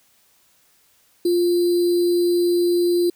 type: tone with sample-and-hold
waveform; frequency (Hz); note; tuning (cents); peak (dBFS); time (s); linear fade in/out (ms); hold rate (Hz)
sine; 349.2; F4; 0; -15; 1.25-3.1; 5; 4410
effects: white hiss -59 dBFS RMS until 3.15 s